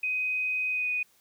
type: tone with pitch glide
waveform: sine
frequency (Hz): 2509 to 2484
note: D#7 to D#7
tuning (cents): +14 to -3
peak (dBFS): -26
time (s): 0.03-1.03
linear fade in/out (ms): 5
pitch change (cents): -17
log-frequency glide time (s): 0.7-0.89
effects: white hiss -64 dBFS RMS until 1.2 s